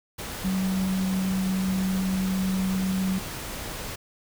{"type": "tone in noise", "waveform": "sine", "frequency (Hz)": 188.8, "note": "F#3", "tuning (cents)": 35, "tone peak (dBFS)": -23, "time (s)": [0.44, 3.19], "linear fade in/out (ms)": 10, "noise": "pink", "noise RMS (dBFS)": -35, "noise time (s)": [0.18, 3.96], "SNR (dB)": 9, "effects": []}